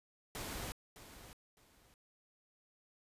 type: noise with echo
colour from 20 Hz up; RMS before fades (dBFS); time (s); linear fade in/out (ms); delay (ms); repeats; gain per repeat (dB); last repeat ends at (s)
pink; -43; 0.35-0.72; 0; 610; 2; -12; 1.94
effects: resampled to 32000 Hz